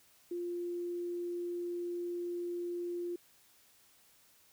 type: tone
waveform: sine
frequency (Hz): 349.2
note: F4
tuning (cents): 0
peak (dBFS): -35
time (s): 0.31-3.16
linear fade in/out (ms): 5
effects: white hiss -65 dBFS RMS until 4.52 s